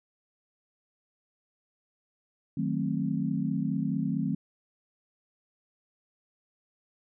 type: chord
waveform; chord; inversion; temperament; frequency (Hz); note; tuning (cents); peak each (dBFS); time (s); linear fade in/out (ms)
sine; D# diminished seventh; none; equal with one note detuned; 155.56 / 185 / 220 / 264.4; D#3 / F#3 / A3 / C4; 0 / 0 / 0 / +18; -32; 2.57-4.35; 5
effects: none